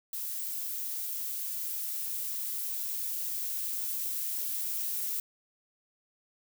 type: noise with level ramp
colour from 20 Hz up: violet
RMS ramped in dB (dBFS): -36 to -33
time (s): 0.13-5.2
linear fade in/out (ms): 2
effects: none